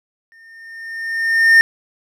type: tone with exponential growth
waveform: triangle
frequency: 1819 Hz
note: A#6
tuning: 43 cents flat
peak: -3 dBFS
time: 0.32-1.61 s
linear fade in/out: 0 ms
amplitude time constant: 280 ms
effects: none